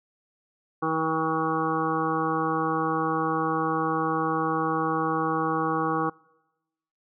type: harmonic tone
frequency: 160 Hz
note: D#3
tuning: 49 cents sharp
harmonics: 1 / 2 / 3 / 5 / 6 / 7 / 8 / 9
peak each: -34 / -29 / -31 / -31 / -40 / -28 / -35 / -37 dBFS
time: 0.82-6.1 s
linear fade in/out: 10 ms
effects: noise-tail reverb RT60 1.0 s tail -25 dB re dry